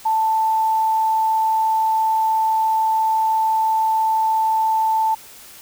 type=tone; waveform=sine; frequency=883 Hz; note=A5; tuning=6 cents sharp; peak=-15 dBFS; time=0.05-5.15 s; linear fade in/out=10 ms; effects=white hiss -42 dBFS RMS until 5.61 s